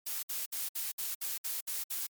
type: noise bursts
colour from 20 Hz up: blue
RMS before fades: -36 dBFS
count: 9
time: 0.06-2.07 s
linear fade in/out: 10 ms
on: 170 ms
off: 60 ms
effects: MP3 96 kbps